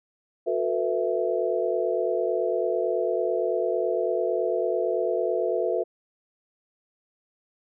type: tone cluster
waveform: sine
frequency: 363.4 / 446.8 / 495.8 / 661 Hz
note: F#4 / A4 / B4 / E5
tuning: -31 / +27 / +7 / +5 cents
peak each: -28 dBFS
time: 0.46-5.84 s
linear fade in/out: 20 ms
effects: none